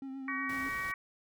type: tone with vibrato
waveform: triangle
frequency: 267.7 Hz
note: C4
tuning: 40 cents sharp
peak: -37 dBFS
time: 0.02-0.69 s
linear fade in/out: 2 ms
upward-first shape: triangle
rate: 8.1 Hz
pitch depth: 34 cents each way
type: harmonic tone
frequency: 378.2 Hz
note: F#4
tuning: 38 cents sharp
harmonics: 3 / 4 / 5 / 6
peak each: -39 / -45 / -36 / -41 dBFS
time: 0.28-0.94 s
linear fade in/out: 2 ms
type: noise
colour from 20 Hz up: pink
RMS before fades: -48 dBFS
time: 0.49-0.92 s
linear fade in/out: 5 ms
effects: none